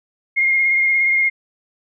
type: tone with vibrato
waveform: sine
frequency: 2134 Hz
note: C7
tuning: 34 cents sharp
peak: -13 dBFS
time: 0.36-1.3 s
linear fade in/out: 20 ms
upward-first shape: sine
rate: 17 Hz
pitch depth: 20 cents each way
effects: none